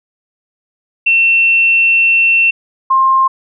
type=tone pair in turn; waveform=sine; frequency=2700 / 1059.8 Hz; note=E7 / C6; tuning=+41 / +22 cents; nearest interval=octave + major third; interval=1619 cents; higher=first; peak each=-7 dBFS; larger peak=neither; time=1.06-2.51 / 2.9-3.28 s; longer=first; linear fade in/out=10 ms; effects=none